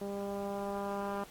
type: tone with low-pass filter sweep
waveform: 10% pulse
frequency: 200 Hz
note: G3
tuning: 35 cents sharp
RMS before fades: -37 dBFS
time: 0.01-1.24 s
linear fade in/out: 5 ms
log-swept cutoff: 490 to 1400 Hz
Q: 1.1
effects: pink hiss -55 dBFS RMS until 1.3 s + AAC 64 kbps